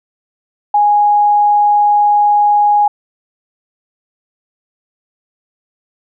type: tone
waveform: sine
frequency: 828 Hz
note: G#5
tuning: 5 cents flat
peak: -7 dBFS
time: 0.74-2.88 s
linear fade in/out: 5 ms
effects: none